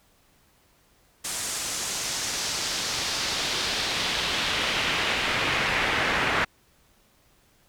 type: noise with band-pass filter sweep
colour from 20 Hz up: brown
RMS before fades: -27 dBFS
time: 1.24-6.45 s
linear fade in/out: 10 ms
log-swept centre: 8400 to 1900 Hz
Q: 1.4
effects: pink hiss -62 dBFS RMS until 7.68 s